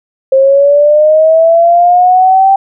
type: linear sweep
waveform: sine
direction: up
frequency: 529 to 784 Hz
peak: -3 dBFS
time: 0.32-2.56 s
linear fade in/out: 5 ms
effects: none